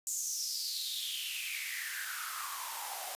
white noise with high-pass filter sweep, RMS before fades -38 dBFS, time 0.07-3.15 s, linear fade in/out 0 ms, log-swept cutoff 7200 to 670 Hz, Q 6.8, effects resampled to 32000 Hz

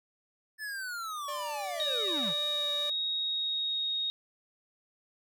square linear sweep, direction down, 1760 to 138.59 Hz, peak -36 dBFS, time 0.58-2.34 s, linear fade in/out 50 ms
sawtooth tone with vibrato, 587.3 Hz, D5, in tune, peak -34 dBFS, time 1.28-2.9 s, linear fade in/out 5 ms, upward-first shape triangle, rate 1.9 Hz, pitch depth 15 cents each way
sine tone with pitch glide, 3767 to 3739 Hz, A#7 to A#7, +17 to +4 cents, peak -29 dBFS, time 1.8-4.1 s, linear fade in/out 0 ms, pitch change -13 cents, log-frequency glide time 3.14-3.98 s
effects none

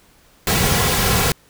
pink noise with comb filter, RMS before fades -17 dBFS, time 0.47-1.32 s, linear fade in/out 2 ms, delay 3.3 ms, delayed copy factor -0.6, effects pink hiss -53 dBFS RMS until 1.49 s

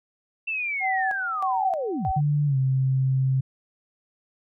sine linear sweep, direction down, 2700 to 37.16 Hz, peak -25 dBFS, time 0.47-2.12 s, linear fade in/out 10 ms
sine tone with tremolo, 762 Hz, G5, 49 cents flat, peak -23 dBFS, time 0.8-2.21 s, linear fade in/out 50 ms, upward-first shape square, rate 1.6 Hz, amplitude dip 80%
sine tone with pitch glide, 146.83 to 132.33 Hz, D3 to C3, 0 to +20 cents, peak -19 dBFS, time 2.16-3.41 s, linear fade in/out 10 ms, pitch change -180 cents, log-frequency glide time 2.46-2.57 s
effects none

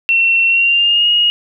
sine tone with pitch glide, 2713 to 2874 Hz, E7 to F7, +49 to +49 cents, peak -9 dBFS, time 0.09-1.3 s, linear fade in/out 0 ms, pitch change +100 cents, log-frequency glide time 0.47-1.09 s, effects none

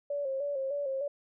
sine tone with vibrato, 554.4 Hz, C#5, in tune, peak -30 dBFS, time 0.1-1.08 s, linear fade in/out 5 ms, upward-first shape square, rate 3.3 Hz, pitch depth 59 cents each way, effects none

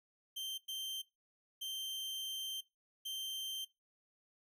40% pulse tone bursts at uneven times, 3136 Hz, G7, in tune, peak -39 dBFS, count 4, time 0.36-0.58 / 0.68-1.02 / 1.61-2.61 / 3.05-3.65 s, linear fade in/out 10 ms, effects noise-tail reverb RT60 0.2 s tail -18 dB re dry

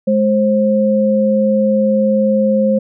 sine tone pair together, 210.6 / 530.3 Hz, G#3 / C5, +24 / +23 cents, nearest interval octave + major third, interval 1599 cents, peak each -13 dBFS, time 0.07-2.79 s, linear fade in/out 10 ms, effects none

